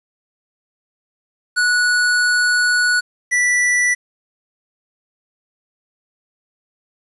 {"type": "tone pair in turn", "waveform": "square", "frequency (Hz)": [1469, 1965.8], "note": ["F#6", "B6"], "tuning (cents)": [-13, -9], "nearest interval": "perfect fourth", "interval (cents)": 504, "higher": "second", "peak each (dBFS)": -14, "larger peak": "neither", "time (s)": [[1.56, 3.01], [3.31, 3.95]], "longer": "first", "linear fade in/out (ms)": 20, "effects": ["resampled to 24000 Hz", "8-bit"]}